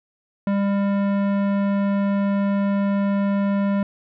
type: tone with tanh clipping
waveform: sine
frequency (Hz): 199.6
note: G3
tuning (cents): +32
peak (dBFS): -20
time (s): 0.47-3.83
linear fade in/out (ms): 2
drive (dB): 17
effects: none